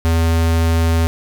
square tone, 82.41 Hz, E2, in tune, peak -13 dBFS, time 0.05-1.07 s, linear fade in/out 0 ms, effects none

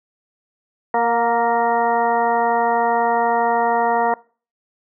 harmonic tone with a mistuned harmonic, 233.1 Hz, A#3, in tune, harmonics 1 / 2 / 3 / 4 / 5 / 6 / 8, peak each -29 / -22 / -19 / -19 / -29 / -30 / -29 dBFS, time 0.94-4.14 s, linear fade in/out 2 ms, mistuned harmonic 3, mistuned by +22 cents, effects noise-tail reverb RT60 0.4 s tail -23 dB re dry

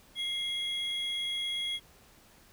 triangle tone pair together, 2115 / 3316 Hz, C7 / G#7, +18 / -3 cents, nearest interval minor sixth, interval 779 cents, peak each -39 / -30 dBFS, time 0.15-1.8 s, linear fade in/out 50 ms, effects pink hiss -59 dBFS RMS until 2.52 s

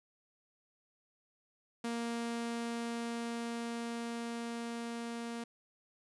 sawtooth tone with level ramp, 233.7 Hz, A#3, 5 cents sharp, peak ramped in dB -31 to -35 dBFS, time 1.84-5.44 s, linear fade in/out 5 ms, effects resampled to 24000 Hz + 12-bit

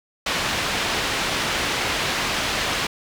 white low-pass noise, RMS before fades -24 dBFS, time 0.26-2.87 s, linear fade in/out 5 ms, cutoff 3500 Hz, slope 12 dB/octave, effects none

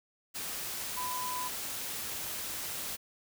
sine tone in noise, 1000 Hz, B5, 21 cents sharp, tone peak -35 dBFS, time 0.96-1.49 s, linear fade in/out 20 ms, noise white, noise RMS -38 dBFS, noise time 0.34-2.97 s, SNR 0 dB, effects none

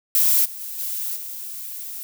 violet noise with level steps, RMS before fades -17 / -35 / -32 / -27 / -33 dBFS, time 0.15-2.03 s, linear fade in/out 0 ms, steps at 0.44 / 0.59 / 0.78 / 1.15 s, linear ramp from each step 20 ms, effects none

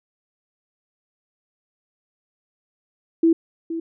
sine tone with echo, 329.6 Hz, E4, in tune, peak -12 dBFS, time 3.23-3.33 s, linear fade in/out 5 ms, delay 470 ms, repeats 1, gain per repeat -12 dB, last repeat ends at 3.8 s, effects none

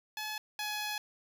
10% pulse tone pair in turn, 855 / 842.3 Hz, A5 / G#5, -50 / +24 cents, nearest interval unison, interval 26 cents, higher first, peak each -28 / -26 dBFS, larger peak second, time 0.17-0.38 / 0.59-0.98 s, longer second, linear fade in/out 2 ms, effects none

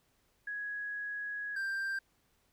sine / triangle tone pair in turn, 1667 / 1580.7 Hz, G#6 / G6, +6 / +14 cents, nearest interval minor second, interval 92 cents, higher first, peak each -36 / -31 dBFS, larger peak second, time 0.47-1.56 / 1.56-1.99 s, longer first, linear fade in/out 5 ms, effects pink hiss -73 dBFS RMS until 2.52 s

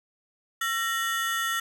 35% pulse ring-modulated tone, 1606 Hz, G6, 41 cents sharp, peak -21 dBFS, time 0.61-1.6 s, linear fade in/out 5 ms, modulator 258 Hz, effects none

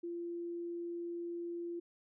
sine tone, 343.5 Hz, F4, 29 cents flat, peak -38 dBFS, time 0.03-1.8 s, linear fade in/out 10 ms, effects none

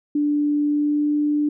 sine tone with pitch glide, 293.7 to 295.9 Hz, D4 to D4, 0 to +13 cents, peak -17 dBFS, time 0.15-1.49 s, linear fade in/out 5 ms, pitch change +13 cents, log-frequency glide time 0.64-1.1 s, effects none

